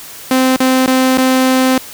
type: tone with dropouts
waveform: sawtooth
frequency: 259.4 Hz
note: C4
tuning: 15 cents flat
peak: -5 dBFS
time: 0.31-1.78 s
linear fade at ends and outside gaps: 2 ms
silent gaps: 0.563-0.603 / 0.862-0.877 / 1.175-1.182 s
effects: white hiss -32 dBFS RMS until 1.93 s